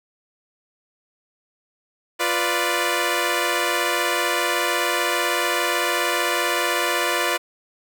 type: chord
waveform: 10% pulse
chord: B diminished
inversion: second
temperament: equal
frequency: 349.2 / 493.9 / 587.3 Hz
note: F4 / B4 / D5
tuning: 0 / 0 / 0 cents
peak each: -16 dBFS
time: 2.19-7.38 s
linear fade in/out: 20 ms
effects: none